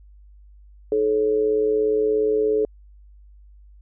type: tone with amplitude modulation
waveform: sine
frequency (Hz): 430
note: A4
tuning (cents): -40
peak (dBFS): -14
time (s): 0.92-2.65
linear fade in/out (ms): 2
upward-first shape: sine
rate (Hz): 117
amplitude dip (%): 65
effects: added 50 Hz sine -45 dBFS peak until 3.81 s